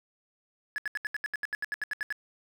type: tone bursts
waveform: triangle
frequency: 1703 Hz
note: G#6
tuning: 43 cents sharp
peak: -27 dBFS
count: 15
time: 0.76-2.125 s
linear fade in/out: 0 ms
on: 21 ms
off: 75 ms
effects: 10-bit